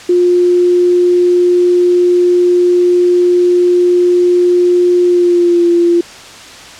sine tone with pitch glide, 355.1 to 344.2 Hz, F4 to F4, +29 to -25 cents, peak -6 dBFS, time 0.09-6.01 s, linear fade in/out 5 ms, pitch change -54 cents, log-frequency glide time 5.04-5.67 s, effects white hiss -32 dBFS RMS until 6.79 s + low-pass 6000 Hz 12 dB/octave

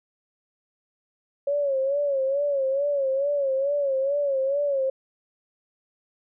sine tone with vibrato, 554.4 Hz, C#5, in tune, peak -21 dBFS, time 1.47-4.9 s, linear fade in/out 5 ms, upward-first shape sine, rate 2.3 Hz, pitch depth 81 cents each way, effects none

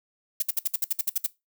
violet noise bursts, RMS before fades -24 dBFS, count 11, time 0.4-1.264 s, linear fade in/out 5 ms, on 24 ms, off 60 ms, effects noise-tail reverb RT60 0.2 s tail -19 dB re dry

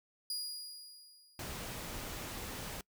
sawtooth tone with exponential decay, 4879 Hz, D#8, 35 cents flat, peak -32 dBFS, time 0.3-1.78 s, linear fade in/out 2 ms, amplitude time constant 320 ms
pink noise, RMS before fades -43 dBFS, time 1.39-2.81 s, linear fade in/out 2 ms
effects noise-tail reverb RT60 0.1 s tail -24 dB re dry

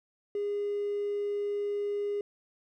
triangle tone with hard clipping, 409 Hz, G#4, 26 cents flat, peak -29 dBFS, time 0.35-2.21 s, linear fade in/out 2 ms, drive 3 dB, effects none

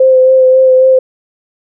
sine tone with vibrato, 519 Hz, C5, 14 cents flat, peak -3 dBFS, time 0-0.99 s, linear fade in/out 5 ms, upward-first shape sine, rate 3.7 Hz, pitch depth 17 cents each way, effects none

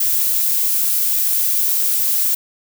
violet noise, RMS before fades -17 dBFS, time 0-2.35 s, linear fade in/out 5 ms, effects none

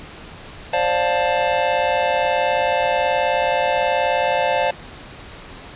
square chord, D minor seventh, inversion third, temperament just, 528.6 / 587.3 / 704.8 / 881 Hz, C5 / D5 / F5 / A5, +18 / 0 / +16 / +2 cents, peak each -23 dBFS, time 0.73-4.71 s, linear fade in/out 5 ms, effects pink hiss -38 dBFS RMS until 5.75 s + resampled to 8000 Hz

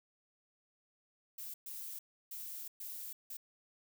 violet noise bursts at uneven times, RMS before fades -45 dBFS, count 5, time 1.38-1.54 / 1.66-1.99 / 2.31-2.68 / 2.8-3.13 / 3.3-3.37 s, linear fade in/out 5 ms, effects none

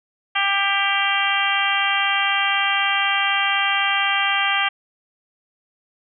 harmonic tone with a mistuned harmonic, 396.5 Hz, G4, 20 cents sharp, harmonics 2 / 3 / 4 / 5 / 6 / 7 / 8, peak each -25 / -25 / -25 / -25 / -25 / -25 / -25 dBFS, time 0.35-4.69 s, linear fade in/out 10 ms, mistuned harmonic 6, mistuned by -30 cents, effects none

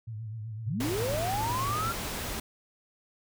sine tone with vibrato, 110 Hz, A2, in tune, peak -35 dBFS, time 0.07-1.91 s, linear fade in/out 10 ms, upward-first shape triangle, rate 7.9 Hz, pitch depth 92 cents each way
sine linear sweep, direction up, 98 to 1396.9 Hz, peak -29 dBFS, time 0.66-1.93 s, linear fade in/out 20 ms
pink noise, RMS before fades -35 dBFS, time 0.8-2.4 s, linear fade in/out 5 ms
effects none

